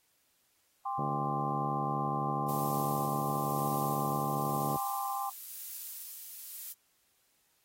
sine chord, G suspended fourth, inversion none, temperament equal with one note detuned, 796.8 / 1046.5 / 1174.7 Hz, G5 / C6 / D6, +28 / 0 / 0 cents, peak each -35 / -36 / -41 dBFS, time 0.85-5.3 s, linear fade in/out 10 ms
harmonic tone, 72 Hz, D2, 34 cents flat, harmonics 2 / 3 / 4 / 5 / 6 / 7 / 8 / 9 / 10, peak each -36 / -40 / -42 / -44 / -46 / -47 / -48 / -49 / -50 dBFS, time 0.98-4.77 s, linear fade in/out 5 ms
violet noise with tremolo, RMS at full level -40 dBFS, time 2.48-6.73 s, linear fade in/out 10 ms, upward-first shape sine, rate 0.98 Hz, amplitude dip 35%
effects white hiss -72 dBFS RMS until 7.64 s + AAC 48 kbps

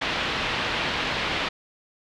white low-pass noise, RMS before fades -27 dBFS, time 0.01-1.49 s, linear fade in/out 10 ms, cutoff 3500 Hz, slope 24 dB/octave, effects none

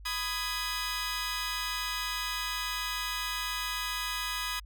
15% pulse chord, G# minor, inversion first, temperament just, 996.7 / 1245.9 / 1661.2 Hz, B5 / D#6 / G#6, +16 / +2 / 0 cents, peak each -30 dBFS, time 0.05-4.6 s, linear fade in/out 10 ms, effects added 50 Hz sine -45 dBFS peak until 4.65 s

